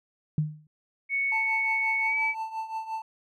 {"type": "tone with exponential decay", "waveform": "sine", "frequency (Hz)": 152.6, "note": "D#3", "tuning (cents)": -33, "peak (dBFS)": -19, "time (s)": [0.38, 0.67], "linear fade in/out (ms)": 2, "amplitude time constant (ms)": 61}
{"type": "tone with pitch glide", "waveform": "sine", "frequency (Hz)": [2217, 2294], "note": ["C#7", "D7"], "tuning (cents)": [0, -41], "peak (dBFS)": -24, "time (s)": [1.09, 2.35], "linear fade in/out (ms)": 50, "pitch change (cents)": 59, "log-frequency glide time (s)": [2.05, 2.17]}
{"type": "tone with tremolo", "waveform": "triangle", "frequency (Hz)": 887, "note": "A5", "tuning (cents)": 14, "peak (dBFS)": -26, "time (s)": [1.32, 3.02], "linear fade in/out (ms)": 2, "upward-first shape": "triangle", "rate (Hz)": 5.7, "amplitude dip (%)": 80}
{"effects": []}